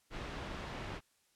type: low-pass noise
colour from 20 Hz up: pink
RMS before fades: -43 dBFS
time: 0.1-1.01 s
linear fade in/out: 50 ms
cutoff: 3100 Hz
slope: 12 dB/octave
effects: white hiss -73 dBFS RMS until 1.35 s + low-pass 11000 Hz 12 dB/octave